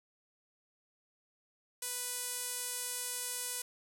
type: tone with band-pass filter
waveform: sawtooth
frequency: 493.9 Hz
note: B4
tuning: in tune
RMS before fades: -39 dBFS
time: 1.82-3.62 s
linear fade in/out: 5 ms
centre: 9900 Hz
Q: 1.7
effects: none